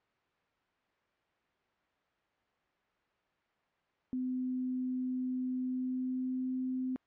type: tone with pitch glide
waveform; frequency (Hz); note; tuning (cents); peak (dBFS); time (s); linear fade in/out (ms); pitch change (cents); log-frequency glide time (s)
sine; 254.8 to 257.2; C4 to C4; -46 to -30; -32; 4.13-6.96; 0; +16; 5.61-6.53
effects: white hiss -74 dBFS RMS until 7.06 s + low-pass 2000 Hz 12 dB/octave